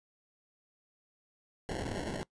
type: noise with sample-and-hold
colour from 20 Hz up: blue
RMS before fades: -37 dBFS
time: 1.69-2.23 s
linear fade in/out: 0 ms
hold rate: 1225 Hz
effects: noise-tail reverb RT60 0.1 s tail -21 dB re dry + resampled to 22050 Hz